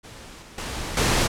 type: noise with level steps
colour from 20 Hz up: pink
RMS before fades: -42 / -45 / -31 / -20 dBFS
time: 0.03-1.28 s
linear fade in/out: 20 ms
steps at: 0.42 / 0.58 / 0.97 s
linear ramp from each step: 2 ms
effects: low-pass 9000 Hz 12 dB/octave